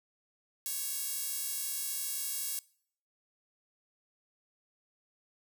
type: tone with high-pass filter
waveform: sawtooth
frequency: 554.4 Hz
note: C#5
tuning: in tune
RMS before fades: -36 dBFS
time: 0.66-2.59 s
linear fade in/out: 0 ms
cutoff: 9000 Hz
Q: 0.67
effects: noise-tail reverb RT60 0.6 s tail -23 dB re dry